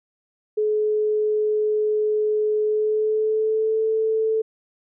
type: tone with pitch glide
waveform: sine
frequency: 426.2 to 440.7 Hz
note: G#4 to A4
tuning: +45 to +3 cents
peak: -18 dBFS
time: 0.57-4.42 s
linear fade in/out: 10 ms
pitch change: +58 cents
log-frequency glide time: 2.64-3.82 s
effects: none